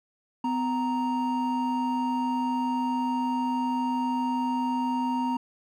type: tone pair together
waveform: triangle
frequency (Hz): 253.1 / 932.3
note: B3 / A#5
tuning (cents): +43 / 0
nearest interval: octave + major seventh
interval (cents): 2257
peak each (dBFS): -25 / -26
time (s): 0.44-5.37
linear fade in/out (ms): 5
effects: none